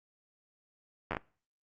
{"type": "slowing click train", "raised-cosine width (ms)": 0.5, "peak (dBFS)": -18, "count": 5, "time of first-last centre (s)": [1.11, 1.168], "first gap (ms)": 10, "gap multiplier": 1.26, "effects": ["noise-tail reverb RT60 0.4 s tail -22 dB re dry", "Opus 48 kbps"]}